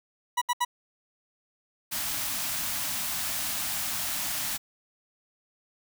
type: tone bursts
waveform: 40% pulse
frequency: 975 Hz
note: B5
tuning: 23 cents flat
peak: -22 dBFS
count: 3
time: 0.37-0.65 s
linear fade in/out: 10 ms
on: 46 ms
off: 71 ms
type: band-stop noise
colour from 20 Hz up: white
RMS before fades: -31 dBFS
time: 1.91-4.58 s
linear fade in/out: 20 ms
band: 310 to 590 Hz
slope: 96 dB/octave
effects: none